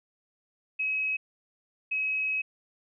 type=tone pair in turn; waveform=sine; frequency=2554 / 2554 Hz; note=D#7 / D#7; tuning=+45 / +45 cents; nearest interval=unison; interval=0 cents; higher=neither; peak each=-26 dBFS; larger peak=neither; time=0.79-1.17 / 1.91-2.42 s; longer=second; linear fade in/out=10 ms; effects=none